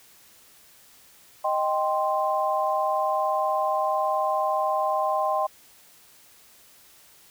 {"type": "chord", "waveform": "sine", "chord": "C minor", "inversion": "first", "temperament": "equal", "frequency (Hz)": [622.3, 784, 1046.5], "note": ["Eb5", "G5", "C6"], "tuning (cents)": [0, 0, 0], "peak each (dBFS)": -26, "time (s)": [1.44, 5.47], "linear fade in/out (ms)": 10, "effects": ["white hiss -54 dBFS RMS until 7.3 s"]}